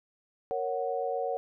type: chord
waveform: sine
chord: F# major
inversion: first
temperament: equal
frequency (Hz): 466.2 / 554.4 / 740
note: A#4 / C#5 / F#5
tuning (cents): 0 / 0 / 0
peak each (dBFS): -33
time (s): 0.51-1.37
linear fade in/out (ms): 0
effects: none